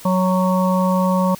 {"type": "harmonic tone", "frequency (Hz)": 185, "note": "F#3", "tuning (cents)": 0, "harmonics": [1, 3, 5, 6], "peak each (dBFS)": [-16, -21, -23, -24], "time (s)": [0.05, 1.35], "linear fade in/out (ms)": 5, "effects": ["white hiss -40 dBFS RMS until 1.39 s"]}